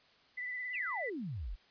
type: tone with vibrato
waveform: sine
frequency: 1989 Hz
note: B6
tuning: 12 cents sharp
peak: -37 dBFS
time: 0.37-1.1 s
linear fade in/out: 10 ms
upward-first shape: sine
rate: 18 Hz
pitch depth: 28 cents each way
type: exponential sweep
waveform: sine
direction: down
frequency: 2964 to 36.48 Hz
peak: -37 dBFS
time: 0.73-1.56 s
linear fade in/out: 20 ms
effects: white hiss -65 dBFS RMS until 1.7 s + resampled to 11025 Hz